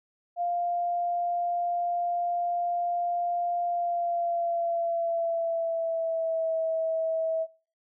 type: tone with pitch glide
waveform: sine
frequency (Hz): 698.5 to 648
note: F5 to E5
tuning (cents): 0 to -30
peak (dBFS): -25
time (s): 0.36-7.47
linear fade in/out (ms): 50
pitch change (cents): -130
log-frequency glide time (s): 3.64-6.57
effects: noise-tail reverb RT60 0.5 s tail -26 dB re dry